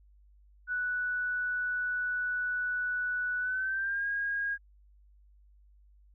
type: tone with pitch glide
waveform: sine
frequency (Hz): 1480 to 1632.7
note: F#6 to G#6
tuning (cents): 0 to -30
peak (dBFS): -29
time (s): 0.67-4.58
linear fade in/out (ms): 50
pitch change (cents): +170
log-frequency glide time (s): 3.39-4.07
effects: added 50 Hz sine -57 dBFS peak until 6.14 s